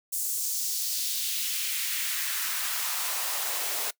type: noise with high-pass filter sweep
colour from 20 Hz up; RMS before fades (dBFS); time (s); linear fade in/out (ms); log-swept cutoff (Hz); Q
white; -30; 0.12-3.91; 10; 8000 to 460; 1.4
effects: noise-tail reverb RT60 0.1 s tail -21 dB re dry